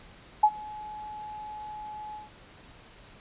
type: tone with ADSR envelope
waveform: sine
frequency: 849 Hz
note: G#5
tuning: 38 cents sharp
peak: -13 dBFS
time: 0.43-2.3 s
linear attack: 8 ms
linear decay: 58 ms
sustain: -24 dB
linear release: 150 ms
effects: pink hiss -52 dBFS RMS until 3.2 s + resampled to 8000 Hz